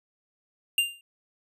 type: tone with exponential decay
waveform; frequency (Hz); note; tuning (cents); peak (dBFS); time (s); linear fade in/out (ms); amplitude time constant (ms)
square; 2794; F7; 0; -18; 0.78-1.01; 2; 50
effects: resampled to 32000 Hz